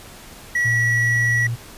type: tone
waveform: triangle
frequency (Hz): 1933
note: B6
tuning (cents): -38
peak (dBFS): -15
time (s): 0.55-1.47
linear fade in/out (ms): 5
type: tone with pitch glide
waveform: sine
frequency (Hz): 116.54 to 117.69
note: A#2 to A#2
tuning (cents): 0 to +17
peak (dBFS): -21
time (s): 0.64-1.56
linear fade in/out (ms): 20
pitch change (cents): +17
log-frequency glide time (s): 0.98-1.12
effects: pink hiss -41 dBFS RMS until 1.77 s + resampled to 32000 Hz